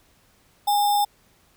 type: tone with sample-and-hold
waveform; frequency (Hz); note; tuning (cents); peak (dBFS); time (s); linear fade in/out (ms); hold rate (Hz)
sine; 821; G#5; -20; -17; 0.67-1.05; 10; 4410
effects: pink hiss -60 dBFS RMS until 1.56 s